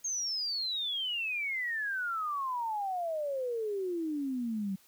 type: exponential sweep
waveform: sine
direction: down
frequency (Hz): 6530 to 187.6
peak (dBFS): -31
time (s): 0.04-4.76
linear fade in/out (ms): 10
effects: white hiss -63 dBFS RMS until 4.87 s